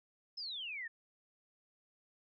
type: exponential sweep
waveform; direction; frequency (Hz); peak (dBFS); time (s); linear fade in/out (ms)
sine; down; 5274 to 1760; -40; 0.37-0.88; 10
effects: none